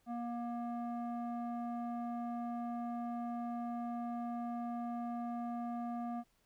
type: tone with low-pass filter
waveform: square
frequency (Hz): 237.5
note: A#3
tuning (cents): +33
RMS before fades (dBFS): -40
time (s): 0.06-6.24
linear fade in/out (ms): 50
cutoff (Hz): 900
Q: 3.1
effects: pink hiss -75 dBFS RMS until 6.45 s